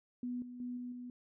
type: tone with level steps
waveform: sine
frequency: 246.3 Hz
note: B3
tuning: 5 cents flat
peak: -36 / -45 / -38 / -40 / -43 dBFS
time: 0.23-1.1 s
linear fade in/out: 2 ms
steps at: 0.42 / 0.6 / 0.77 / 0.92 s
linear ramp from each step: 2 ms
effects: none

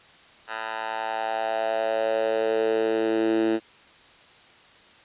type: tone with high-pass filter sweep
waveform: 10% pulse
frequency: 111.3 Hz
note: A2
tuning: 20 cents sharp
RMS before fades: -25 dBFS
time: 0.47-3.6 s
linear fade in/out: 50 ms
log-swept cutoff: 1100 to 300 Hz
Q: 4.2
effects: white hiss -52 dBFS RMS until 5.04 s + resampled to 8000 Hz

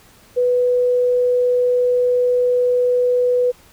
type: tone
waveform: sine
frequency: 494.3 Hz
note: B4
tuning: 1 cent sharp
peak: -13 dBFS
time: 0.36-3.52 s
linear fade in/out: 20 ms
effects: pink hiss -49 dBFS RMS until 3.72 s

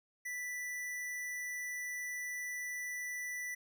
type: tone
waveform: square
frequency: 1975.5 Hz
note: B6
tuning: in tune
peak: -39 dBFS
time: 0.25-3.55 s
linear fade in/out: 10 ms
effects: none

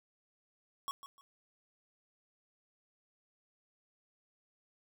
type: tone with echo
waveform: square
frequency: 1108.7 Hz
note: C#6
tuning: in tune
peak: -36 dBFS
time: 0.88-0.91 s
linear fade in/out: 0 ms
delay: 150 ms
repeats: 2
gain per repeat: -12 dB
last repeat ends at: 1.21 s
effects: none

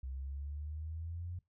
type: exponential sweep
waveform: sine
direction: up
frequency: 64.4 to 89.7 Hz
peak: -39 dBFS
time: 0.03-1.39 s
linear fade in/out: 5 ms
effects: noise-tail reverb RT60 0.2 s tail -23 dB re dry

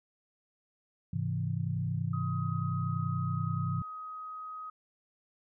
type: chord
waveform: sine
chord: Ab augmented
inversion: none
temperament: equal with one note detuned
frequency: 103.83 / 133.25 / 164.81 Hz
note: Ab2 / C3 / E3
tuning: 0 / +32 / 0 cents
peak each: -34 dBFS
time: 1.13-3.82 s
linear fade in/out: 5 ms
type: tone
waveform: sine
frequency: 1259 Hz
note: D#6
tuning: 20 cents sharp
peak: -39 dBFS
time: 2.13-4.7 s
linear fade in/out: 5 ms
effects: none

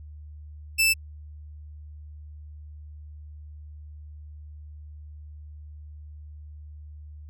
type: tone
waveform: sawtooth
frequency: 2644 Hz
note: E7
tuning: 5 cents sharp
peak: -15 dBFS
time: 0.78-0.94 s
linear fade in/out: 20 ms
effects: added 75 Hz sine -40 dBFS peak until 7.29 s

